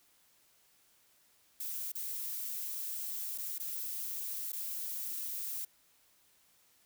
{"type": "noise with dropouts", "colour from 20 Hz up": "violet", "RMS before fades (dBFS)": -39, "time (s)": [1.6, 5.65], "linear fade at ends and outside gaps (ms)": 5, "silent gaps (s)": [[1.919, 1.952], [3.378, 3.382], [3.583, 3.598], [4.521, 4.529]], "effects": ["white hiss -68 dBFS RMS until 6.85 s"]}